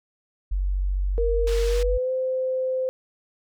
sine tone, 47.21 Hz, F#1, 36 cents sharp, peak -21 dBFS, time 0.51-1.98 s, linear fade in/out 10 ms
sine tone with pitch glide, 466.2 to 517.3 Hz, A#4 to C5, 0 to -20 cents, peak -22 dBFS, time 1.18-2.89 s, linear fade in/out 0 ms, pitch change +180 cents, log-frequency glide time 1.64-2.11 s
white band-pass noise, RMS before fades -38 dBFS, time 1.47-1.83 s, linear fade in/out 2 ms, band 900 to 5100 Hz, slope 12 dB/octave
effects none

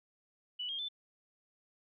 sine tone with pitch steps, 2960 / 3228 / 3520 Hz, F#7 / G#7 / A7, 0 / -50 / 0 cents, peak -36 dBFS, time 0.59-0.887 s, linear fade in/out 10 ms, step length 99 ms, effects none

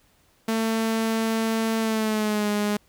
sawtooth tone with pitch glide, 223.8 to 207.6 Hz, A3 to G#3, +30 to 0 cents, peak -18 dBFS, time 0.48-2.77 s, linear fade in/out 5 ms, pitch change -130 cents, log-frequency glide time 1.79-2.49 s, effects pink hiss -62 dBFS RMS until 2.88 s

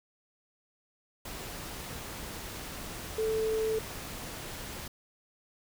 sine tone in noise, 440 Hz, A4, in tune, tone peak -27 dBFS, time 3.18-3.79 s, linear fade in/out 5 ms, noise pink, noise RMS -41 dBFS, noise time 1.25-4.88 s, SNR +11 dB, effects none

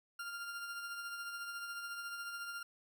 40% pulse tone with tremolo, 1396.9 Hz, F6, in tune, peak -39 dBFS, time 0.19-2.63 s, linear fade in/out 5 ms, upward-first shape triangle, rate 14 Hz, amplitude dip 45%, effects none

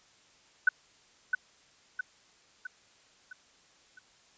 sine tone with echo, 1500 Hz, F#6, 23 cents sharp, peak -17 dBFS, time 0.67-0.69 s, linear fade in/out 5 ms, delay 660 ms, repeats 5, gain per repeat -6 dB, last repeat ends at 3.99 s, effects white hiss -62 dBFS RMS until 4.37 s + resampled to 16000 Hz

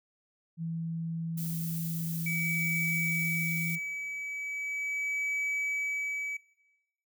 sine tone, 164.81 Hz, E3, in tune, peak -32 dBFS, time 0.57-3.79 s, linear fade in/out 50 ms
violet noise, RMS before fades -40 dBFS, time 1.37-3.76 s, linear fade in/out 10 ms
triangle tone with tremolo, 2286 Hz, D7, 47 cents flat, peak -27 dBFS, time 2.26-6.37 s, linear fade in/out 5 ms, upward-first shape sine, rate 0.39 Hz, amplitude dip 50%
effects noise-tail reverb RT60 1.0 s tail -20 dB re dry

